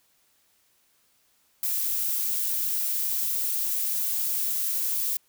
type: noise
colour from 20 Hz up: violet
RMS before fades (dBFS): -27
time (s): 1.63-5.17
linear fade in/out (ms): 2
effects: white hiss -66 dBFS RMS until 5.28 s